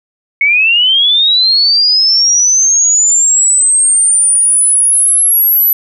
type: linear sweep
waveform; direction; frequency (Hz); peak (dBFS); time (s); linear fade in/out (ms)
sine; up; 2190 to 12000; -6; 0.41-5.73; 2
effects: none